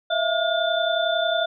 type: tone cluster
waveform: sine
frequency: 648 / 679 / 1430 / 3539 Hz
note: E5 / F5 / F6 / A7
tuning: -30 / -49 / +41 / +9 cents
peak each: -24 / -24 / -27 / -27 dBFS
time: 0.1-1.46 s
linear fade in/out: 10 ms
effects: none